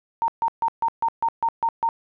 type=tone bursts; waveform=sine; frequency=918 Hz; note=A#5; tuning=27 cents flat; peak=-18 dBFS; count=9; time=0.22-1.889 s; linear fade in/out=0 ms; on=61 ms; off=140 ms; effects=none